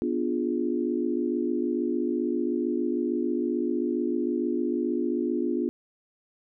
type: chord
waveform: sine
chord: B diminished seventh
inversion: none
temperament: equal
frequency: 246.9 / 293.7 / 349.2 / 415.3 Hz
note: B3 / D4 / F4 / Ab4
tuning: 0 / 0 / 0 / 0 cents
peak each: -29 / -30 / -28 / -34 dBFS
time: 0.02-5.69 s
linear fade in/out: 0 ms
effects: none